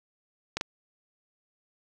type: clicks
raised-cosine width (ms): 0.2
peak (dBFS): -12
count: 2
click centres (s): 0.57 / 0.611
effects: none